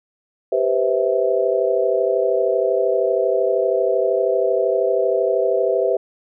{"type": "chord", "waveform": "sine", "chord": "C major seventh", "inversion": "second", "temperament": "just", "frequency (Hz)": [392.4, 490.5, 523.3, 654.1], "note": ["G4", "B4", "C5", "E5"], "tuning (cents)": [2, -12, 0, -14], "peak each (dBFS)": -21, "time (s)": [0.52, 5.97], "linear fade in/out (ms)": 5, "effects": []}